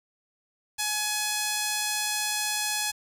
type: tone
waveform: 5% pulse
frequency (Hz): 844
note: G#5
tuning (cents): +28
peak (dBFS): -14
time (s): 0.78-2.92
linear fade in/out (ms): 20
effects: 8-bit